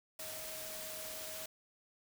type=tone in noise; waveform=sine; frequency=631 Hz; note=D#5; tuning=24 cents sharp; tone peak=-50 dBFS; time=0.19-1.46 s; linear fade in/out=5 ms; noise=white; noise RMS=-45 dBFS; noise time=0.19-1.46 s; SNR=-8 dB; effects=none